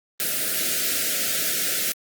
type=band-stop noise; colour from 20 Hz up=white; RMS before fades=-24 dBFS; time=0.2-1.92 s; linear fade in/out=0 ms; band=700 to 1300 Hz; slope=96 dB/octave; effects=high-pass 150 Hz 12 dB/octave + Opus 24 kbps